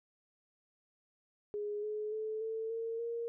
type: tone with pitch steps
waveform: sine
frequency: 415.3 / 425 / 434.9 / 445.1 / 455.5 / 466.2 Hz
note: G#4 / G#4 / A4 / A4 / A#4 / A#4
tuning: 0 / +40 / -20 / +20 / -40 / 0 cents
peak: -35 dBFS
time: 1.54-3.28 s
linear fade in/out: 0 ms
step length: 290 ms
effects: none